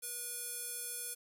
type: tone with band-pass filter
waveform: square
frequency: 484.1 Hz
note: B4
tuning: 35 cents flat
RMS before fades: -42 dBFS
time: 0.02-1.15 s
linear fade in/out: 20 ms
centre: 11000 Hz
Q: 2.7
effects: 10-bit